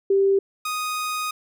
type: tone pair in turn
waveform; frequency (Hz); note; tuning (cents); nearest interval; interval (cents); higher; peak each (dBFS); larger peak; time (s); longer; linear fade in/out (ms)
sine / sawtooth; 392 / 1244.5; G4 / D#6; 0 / 0; octave + minor sixth; 2000; second; -15 / -21; first; 0.1-0.39 / 0.65-1.31; second; 5
effects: none